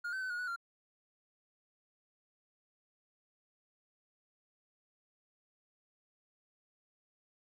triangle tone with pitch steps, 1425 / 1534 / 1516 / 1441 / 1476 / 1384 Hz, F6 / G6 / F#6 / F#6 / F#6 / F6, +34 / -38 / +42 / -46 / -5 / -16 cents, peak -34 dBFS, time 0.04-0.562 s, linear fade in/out 10 ms, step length 87 ms, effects none

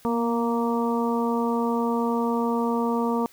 harmonic tone with a mistuned harmonic, 233.1 Hz, A#3, in tune, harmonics 1 / 2 / 3 / 4 / 5, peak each -24 / -27 / -34 / -29 / -33 dBFS, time 0.05-3.26 s, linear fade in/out 0 ms, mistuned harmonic 1, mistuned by +22 cents, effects white hiss -54 dBFS RMS until 3.32 s

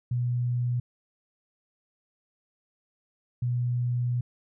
sine tone pair in turn, 122.3 / 122.3 Hz, B2 / B2, -16 / -16 cents, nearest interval unison, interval 0 cents, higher neither, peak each -24 dBFS, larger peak neither, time 0.11-0.8 / 3.42-4.21 s, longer second, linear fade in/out 5 ms, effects none

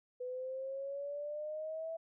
sine exponential sweep, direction up, 496.3 to 659.3 Hz, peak -38 dBFS, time 0.2-1.97 s, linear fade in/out 10 ms, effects none

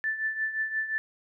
sine tone with tremolo, 1760 Hz, A6, in tune, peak -24 dBFS, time 0.04-0.98 s, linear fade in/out 0 ms, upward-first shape triangle, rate 5.7 Hz, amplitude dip 75%, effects none

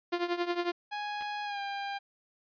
sawtooth tone with tremolo, 348.9 Hz, F4, 2 cents flat, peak -22 dBFS, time 0.12-0.72 s, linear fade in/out 10 ms, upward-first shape triangle, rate 11 Hz, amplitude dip 85%
sawtooth tone with pitch glide, 830.6 to 799.1 Hz, G#5 to G5, 0 to +33 cents, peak -30 dBFS, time 0.91-1.99 s, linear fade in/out 20 ms, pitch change -67 cents, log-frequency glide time 1.44-1.6 s
clicks, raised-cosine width 0.3 ms, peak -31 dBFS, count 2, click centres 1.21 / 1.223 s
effects resampled to 11025 Hz

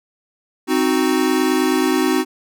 square chord, C diminished, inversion none, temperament equal, 261.6 / 311.1 / 370 Hz, C4 / Eb4 / Gb4, 0 / 0 / 0 cents, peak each -20 dBFS, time 0.67-2.25 s, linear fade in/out 50 ms, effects none

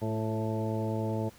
harmonic tone with a mistuned harmonic, 110 Hz, A2, in tune, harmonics 1 / 2 / 3 / 4 / 5 / 6 / 8, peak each -32 / -35 / -37 / -38 / -39 / -40 / -41 dBFS, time 0.01-1.3 s, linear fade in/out 20 ms, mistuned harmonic 3, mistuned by +22 cents, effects pink hiss -56 dBFS RMS until 1.38 s

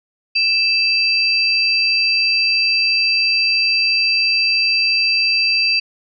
sine tone pair together, 2637 / 4706 Hz, E7 / D8, 0 / +3 cents, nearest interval minor seventh, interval 1003 cents, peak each -16 dBFS, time 0.35-5.8 s, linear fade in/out 10 ms, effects none

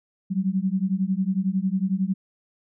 sine beating tone pair, 184.7 / 195.7 Hz, F#3 / G3, -3 / -3 cents, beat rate 11 Hz, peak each -24 dBFS, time 0.3-2.14 s, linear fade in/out 20 ms, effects none

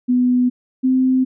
sine tone pair in turn, 248.7 / 258.8 Hz, B3 / C4, +12 / -19 cents, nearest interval minor second, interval 69 cents, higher second, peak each -12 dBFS, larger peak neither, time 0.08-0.5 / 0.83-1.25 s, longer neither, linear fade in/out 20 ms, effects none

